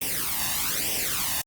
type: noise with flanger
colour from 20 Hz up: white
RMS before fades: -27 dBFS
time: 0.01-1.42 s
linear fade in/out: 10 ms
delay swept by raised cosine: 0.35 to 1.1 ms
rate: 1.1 Hz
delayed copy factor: +0.75
effects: Opus 32 kbps